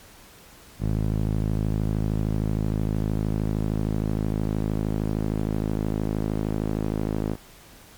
sawtooth tone with band-pass filter sweep, 53.1 Hz, G#1, 39 cents sharp, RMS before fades -25 dBFS, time 0.79-7.37 s, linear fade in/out 50 ms, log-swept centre 150 to 280 Hz, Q 0.92, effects pink hiss -49 dBFS RMS until 7.97 s + MP3 96 kbps

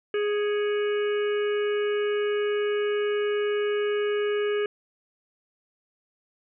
harmonic tone with a mistuned harmonic, 415.3 Hz, G#4, in tune, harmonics 1 / 3 / 4 / 5 / 6 / 7, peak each -23 / -38 / -36 / -41 / -44 / -40 dBFS, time 0.14-4.66 s, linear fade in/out 2 ms, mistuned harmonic 5, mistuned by +120 cents, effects none

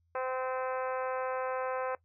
harmonic tone, 258.1 Hz, C4, 23 cents flat, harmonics 2 / 3 / 4 / 5 / 6 / 7 / 8 / 9 / 10, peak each -34 / -39 / -39 / -42 / -44 / -51 / -51 / -54 / -54 dBFS, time 0.15-1.95 s, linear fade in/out 2 ms, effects noise-tail reverb RT60 0.1 s tail -20 dB re dry + added 84 Hz sine -69 dBFS peak until 2.04 s

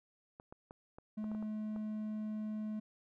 clicks, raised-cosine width 1 ms, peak -36 dBFS, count 9, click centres 0.399 / 0.525 / 0.709 / 0.985 / 1.242 / 1.316 / 1.349 / 1.426 / 1.762 s
triangle tone, 214.4 Hz, A3, 45 cents flat, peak -35 dBFS, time 1.17-2.8 s, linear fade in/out 10 ms
effects none

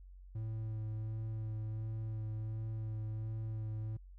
triangle tone with vibrato, 109.5 Hz, A2, 8 cents flat, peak -35 dBFS, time 0.35-3.97 s, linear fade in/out 5 ms, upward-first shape sine, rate 1.4 Hz, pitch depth 16 cents each way, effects added 46 Hz sine -51 dBFS peak until 4.18 s

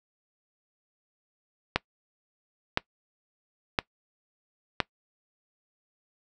click train, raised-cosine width 0.3 ms, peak -6 dBFS, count 4, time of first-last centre 1.76-4.803 s, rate 0.986 Hz, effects noise-tail reverb RT60 0.1 s tail -22 dB re dry

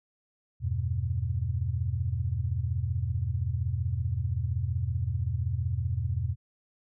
sine chord, E minor, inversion none, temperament equal, 82.41 / 98 / 123.47 Hz, E2 / G2 / B2, 0 / 0 / 0 cents, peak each -31 dBFS, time 0.6-6.36 s, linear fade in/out 50 ms, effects none

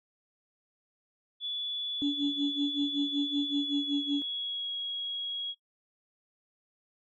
sine tone with pitch glide, 3435 to 3312 Hz, A7 to G#7, -42 to -5 cents, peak -32 dBFS, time 1.4-5.55 s, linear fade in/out 50 ms, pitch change -63 cents, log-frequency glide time 3.46-4.7 s
sine tone with tremolo, 285.8 Hz, D4, 47 cents flat, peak -24 dBFS, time 2.02-4.22 s, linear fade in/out 0 ms, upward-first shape sine, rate 5.3 Hz, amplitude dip 90%
effects noise-tail reverb RT60 0.1 s tail -22 dB re dry + tanh soft clip ceiling -19 dBFS

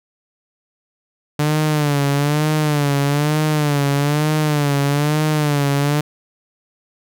sawtooth tone with vibrato, 147.3 Hz, D3, 6 cents sharp, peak -11 dBFS, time 1.39-6.01 s, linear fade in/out 5 ms, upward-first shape sine, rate 1.1 Hz, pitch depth 79 cents each way, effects none

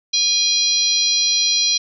harmonic tone, 818 Hz, G#5, 26 cents flat, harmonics 3 / 4 / 5 / 6 / 7, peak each -28 / -23 / -17 / -26 / -20 dBFS, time 0.13-1.78 s, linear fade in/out 10 ms, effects none

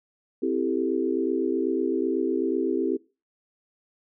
sine chord, A minor seventh, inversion first, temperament equal, 261.6 / 329.6 / 392 / 440 Hz, C4 / E4 / G4 / A4, 0 / 0 / 0 / 0 cents, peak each -28 / -27 / -27 / -31 dBFS, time 0.42-2.97 s, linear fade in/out 10 ms, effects noise-tail reverb RT60 0.3 s tail -21 dB re dry

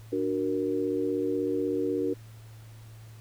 sine chord, D augmented, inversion none, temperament equal, 293.7 / 370 / 466.2 Hz, D4 / F#4 / A#4, 0 / 0 / 0 cents, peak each -30 dBFS, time 0.12-2.14 s, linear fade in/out 10 ms, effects added 111 Hz sine -45 dBFS peak until 3.2 s + pink hiss -57 dBFS RMS until 3.2 s

